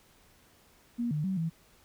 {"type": "tone with pitch steps", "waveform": "sine", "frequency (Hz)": [237.7, 150.7, 190.1, 163.7], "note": ["A#3", "D3", "F#3", "E3"], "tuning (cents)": [34, 45, 47, -12], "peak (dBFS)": -28, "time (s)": [0.98, 1.5], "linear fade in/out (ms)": 20, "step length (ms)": 130, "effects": ["pink hiss -62 dBFS RMS until 1.84 s"]}